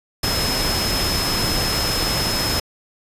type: tone in noise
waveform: sine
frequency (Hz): 5170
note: E8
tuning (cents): -34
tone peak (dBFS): -23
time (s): 0.23-2.6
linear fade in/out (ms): 5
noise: pink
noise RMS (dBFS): -22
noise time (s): 0.23-2.6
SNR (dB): -4
effects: resampled to 32000 Hz